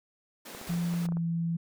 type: high-pass noise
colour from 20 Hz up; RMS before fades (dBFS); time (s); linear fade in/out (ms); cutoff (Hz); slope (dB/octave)
pink; -45; 0.45-1.07; 10; 190; 48
type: clicks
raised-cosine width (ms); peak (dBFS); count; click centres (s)
1; -29; 8; 0.549 / 0.614 / 0.738 / 0.938 / 1.054 / 1.088 / 1.122 / 1.17
type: noise with exponential decay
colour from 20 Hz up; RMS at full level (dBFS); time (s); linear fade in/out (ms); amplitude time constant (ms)
pink; -42; 0.67-1.13; 1; 100
type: tone with pitch glide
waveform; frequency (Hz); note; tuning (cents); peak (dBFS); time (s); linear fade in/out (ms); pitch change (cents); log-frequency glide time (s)
sine; 172 to 167.49; F3 to E3; -26 to +28; -27; 0.69-1.57; 10; -46; 1.01-1.21
effects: none